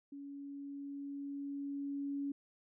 sine tone with level ramp, 281.2 Hz, C#4, 25 cents sharp, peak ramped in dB -45 to -35 dBFS, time 0.12-2.32 s, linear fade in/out 5 ms, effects none

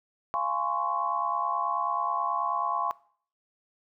sine chord, Db major seventh, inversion first, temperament just, 693 / 831.5 / 1039.4 / 1108.7 Hz, F5 / Ab5 / C6 / Db6, -14 / +2 / -12 / 0 cents, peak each -34 / -33 / -31 / -29 dBFS, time 0.34-2.91 s, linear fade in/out 0 ms, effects noise-tail reverb RT60 0.5 s tail -20 dB re dry

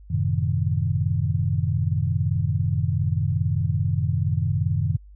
sine chord, F# diminished seventh, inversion none, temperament equal, 92.5 / 110 / 130.81 / 155.56 Hz, F#2 / A2 / C3 / Eb3, 0 / 0 / 0 / 0 cents, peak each -24 / -26 / -26 / -26 dBFS, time 0.1-4.97 s, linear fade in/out 10 ms, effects added 50 Hz sine -43 dBFS peak until 5.15 s

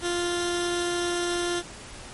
15% pulse tone with notch filter, 349.2 Hz, F4, in tune, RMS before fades -27 dBFS, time 0.01-1.63 s, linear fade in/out 50 ms, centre 890 Hz, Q 0.82, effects pink hiss -42 dBFS RMS until 2.13 s + MP3 48 kbps

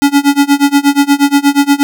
square tone with tremolo, 283 Hz, C#4, 36 cents sharp, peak -4 dBFS, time 0.02-1.83 s, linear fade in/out 0 ms, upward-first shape sine, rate 8.4 Hz, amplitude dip 95%, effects none

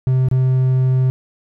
triangle tone with dropouts, 129.5 Hz, C3, 17 cents flat, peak -10 dBFS, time 0.07-1.1 s, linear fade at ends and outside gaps 0 ms, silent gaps 0.286-0.313 s, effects none

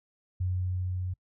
sine tone with level ramp, 91.4 Hz, F#2, 21 cents flat, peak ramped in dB -26 to -30 dBFS, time 0.4-1.14 s, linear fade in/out 10 ms, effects noise-tail reverb RT60 0.1 s tail -26 dB re dry

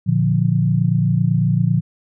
sine chord, Bb major, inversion none, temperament equal, 116.54 / 146.83 / 174.61 Hz, Bb2 / D3 / F3, 0 / 0 / 0 cents, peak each -18 dBFS, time 0.06-1.81 s, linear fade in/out 20 ms, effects none

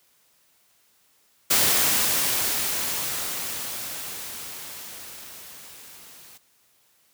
white noise with level ramp, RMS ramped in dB -19 to -48 dBFS, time 1.5-6.38 s, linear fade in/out 10 ms, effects white hiss -63 dBFS RMS until 7.13 s + high-pass 60 Hz 12 dB/octave

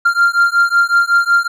triangle beating tone pair, 1389 / 1394.4 Hz, F6 / F6, -10 / -3 cents, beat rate 5.4 Hz, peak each -11 dBFS, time 0.05-1.48 s, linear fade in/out 10 ms, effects none

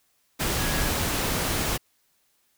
sine tone in noise, 1661.2 Hz, G#6, in tune, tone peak -35 dBFS, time 0.57-0.91 s, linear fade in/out 20 ms, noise pink, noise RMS -26 dBFS, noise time 0.39-1.78 s, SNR -12 dB, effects white hiss -68 dBFS RMS until 2.57 s

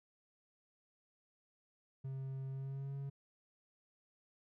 triangle tone with pitch glide, 133.9 to 138.46 Hz, C3 to C#3, +40 to -2 cents, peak -38 dBFS, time 2.04-3.1 s, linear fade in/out 10 ms, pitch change +58 cents, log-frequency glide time 2.5-2.95 s, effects none

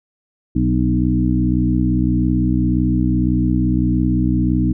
harmonic tone with a mistuned harmonic, 61.74 Hz, B1, in tune, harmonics 1 / 2 / 3 / 4 / 5, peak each -20 / -20 / -20 / -20 / -20 dBFS, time 0.55-4.73 s, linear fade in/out 10 ms, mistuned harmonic 4, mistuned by +28 cents, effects none

